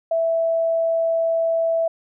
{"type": "tone", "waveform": "sine", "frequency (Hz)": 659.3, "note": "E5", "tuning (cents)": 0, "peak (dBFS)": -17, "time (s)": [0.11, 1.88], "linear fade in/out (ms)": 5, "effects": []}